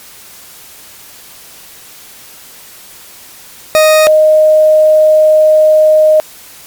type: tone pair in turn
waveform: 40% pulse / sine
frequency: 622.3 / 619.6 Hz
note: D#5 / D#5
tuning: 0 / -7 cents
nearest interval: unison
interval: 7 cents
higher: first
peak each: -3 dBFS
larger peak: neither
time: 3.75-4.07 / 4.07-6.2 s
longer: second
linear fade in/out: 0 ms
effects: white hiss -35 dBFS RMS until 6.66 s + MP3 96 kbps